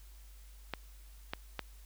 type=clicks; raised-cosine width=0.3 ms; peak=-19 dBFS; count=3; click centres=0.737 / 1.335 / 1.593 s; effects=added 50 Hz sine -51 dBFS peak until 1.85 s + white hiss -63 dBFS RMS until 1.85 s